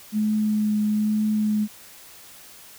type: tone with vibrato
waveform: sine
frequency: 212.5 Hz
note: G#3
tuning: 40 cents sharp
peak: -19 dBFS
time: 0.12-1.68 s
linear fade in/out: 50 ms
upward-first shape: triangle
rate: 1.1 Hz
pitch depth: 15 cents each way
effects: white hiss -46 dBFS RMS until 2.78 s